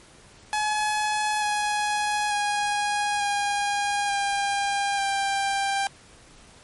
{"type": "tone with pitch steps", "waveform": "sawtooth", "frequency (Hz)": [848, 836.3, 824.8, 813.5, 802.3, 791.2], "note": ["G#5", "G#5", "G#5", "G#5", "G5", "G5"], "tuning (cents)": [36, 12, -12, -36, 40, 16], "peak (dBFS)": -19, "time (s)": [0.53, 5.87], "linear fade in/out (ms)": 0, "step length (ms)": 890, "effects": ["pink hiss -51 dBFS RMS until 6.63 s", "MP3 48 kbps"]}